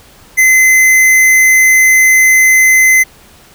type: tone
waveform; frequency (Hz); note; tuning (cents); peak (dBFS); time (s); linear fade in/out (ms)
square; 2050; C7; -36; -5; 0.37-3.04; 20
effects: pink hiss -41 dBFS RMS until 3.54 s